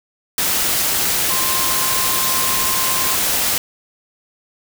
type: tone in noise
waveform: sine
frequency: 1051 Hz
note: C6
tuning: 7 cents sharp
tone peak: -25 dBFS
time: 1.3-3.15 s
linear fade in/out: 2 ms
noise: white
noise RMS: -18 dBFS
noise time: 0.38-3.58 s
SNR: -10 dB
effects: none